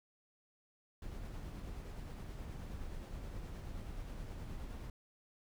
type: noise with tremolo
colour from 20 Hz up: brown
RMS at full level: -44 dBFS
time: 1.02-4.9 s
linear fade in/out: 2 ms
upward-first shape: sine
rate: 9.5 Hz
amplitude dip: 25%
effects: none